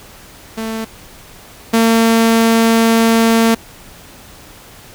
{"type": "tone pair in turn", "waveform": "sawtooth", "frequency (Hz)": [222.7, 227.2], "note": ["A3", "A#3"], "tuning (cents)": [21, -44], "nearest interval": "unison", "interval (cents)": 35, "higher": "second", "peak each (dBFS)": [-16, -5], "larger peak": "second", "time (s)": [[0.57, 0.85], [1.73, 3.55]], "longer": "second", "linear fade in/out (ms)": 10, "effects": ["pink hiss -39 dBFS RMS until 4.94 s"]}